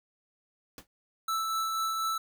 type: noise with exponential decay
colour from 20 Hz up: pink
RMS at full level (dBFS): -41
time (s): 0.78-0.87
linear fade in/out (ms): 1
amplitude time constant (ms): 19
type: tone with tremolo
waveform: square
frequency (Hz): 1318.5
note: E6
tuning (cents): 0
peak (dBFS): -28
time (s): 1.28-2.18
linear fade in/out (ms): 5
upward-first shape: triangle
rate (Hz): 4.1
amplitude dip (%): 30
effects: none

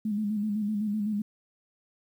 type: tone with vibrato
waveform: sine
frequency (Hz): 210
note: G#3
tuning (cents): +19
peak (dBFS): -26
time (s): 0.05-1.22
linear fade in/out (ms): 5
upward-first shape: square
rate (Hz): 7.9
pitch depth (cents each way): 49
effects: 10-bit

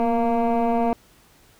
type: tone with frequency modulation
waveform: sine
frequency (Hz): 466.2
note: A#4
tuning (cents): 0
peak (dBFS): -15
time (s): 0-0.93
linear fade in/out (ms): 0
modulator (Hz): 229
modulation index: 1.7
effects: tanh soft clip ceiling -17 dBFS + pink hiss -55 dBFS RMS until 1.59 s

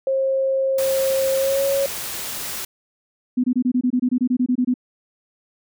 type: tone with pitch glide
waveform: sine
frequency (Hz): 535 to 551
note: C5 to C#5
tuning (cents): +38 to -11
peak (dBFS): -17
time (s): 0.07-1.86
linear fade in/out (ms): 2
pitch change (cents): +51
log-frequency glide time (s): 1.36-1.62
type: noise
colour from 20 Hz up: white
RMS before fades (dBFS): -29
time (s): 0.78-2.65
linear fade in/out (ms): 5
type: tone bursts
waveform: sine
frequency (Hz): 250.1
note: B3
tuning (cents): +22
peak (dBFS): -15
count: 15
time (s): 3.37-4.741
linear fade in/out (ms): 10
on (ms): 69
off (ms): 24
effects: none

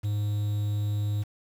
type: tone with quantisation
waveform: triangle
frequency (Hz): 103.83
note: G#2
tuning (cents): 0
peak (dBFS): -23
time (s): 0.03-1.24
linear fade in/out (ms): 20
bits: 8
effects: none

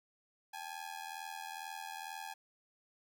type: ring-modulated tone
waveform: sawtooth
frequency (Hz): 830.6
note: G#5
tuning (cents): 0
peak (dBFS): -36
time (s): 0.53-2.34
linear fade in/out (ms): 10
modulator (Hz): 41.1
effects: none

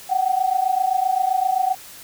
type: tone pair together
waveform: sine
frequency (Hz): 740 / 767.7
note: F#5 / G5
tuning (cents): 0 / -36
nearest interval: minor second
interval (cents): 64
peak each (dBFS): -20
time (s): 0.09-1.75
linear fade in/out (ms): 20
effects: white hiss -41 dBFS RMS until 2.03 s

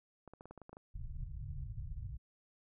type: clicks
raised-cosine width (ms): 1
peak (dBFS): -37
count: 10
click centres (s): 0.277 / 0.336 / 0.409 / 0.456 / 0.51 / 0.577 / 0.617 / 0.694 / 0.73 / 0.769
type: low-pass noise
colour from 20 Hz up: pink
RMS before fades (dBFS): -43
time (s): 0.94-2.18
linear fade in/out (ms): 20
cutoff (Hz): 150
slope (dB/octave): 96
effects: none

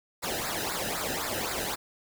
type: noise with flanger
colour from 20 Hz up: pink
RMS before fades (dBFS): -32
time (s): 0.22-1.76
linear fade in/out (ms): 20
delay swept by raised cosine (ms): 0.32 to 0.92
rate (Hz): 3.9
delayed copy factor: -0.8
effects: none

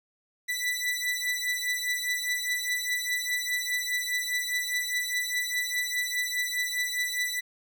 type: beating tone pair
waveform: sawtooth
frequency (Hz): 1975.5 / 1980.4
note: B6 / B6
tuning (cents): 0 / +4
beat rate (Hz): 4.9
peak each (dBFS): -27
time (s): 0.48-7.41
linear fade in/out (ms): 20
effects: none

